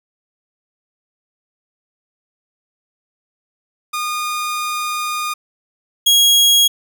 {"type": "tone pair in turn", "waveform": "sawtooth", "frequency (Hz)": [1222, 3300], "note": ["D#6", "G#7"], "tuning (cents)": [-32, -12], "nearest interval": "octave + perfect fourth", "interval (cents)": 1720, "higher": "second", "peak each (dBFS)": [-16, -6], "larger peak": "second", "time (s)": [[3.93, 5.34], [6.06, 6.68]], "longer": "first", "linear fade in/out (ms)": 10, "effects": []}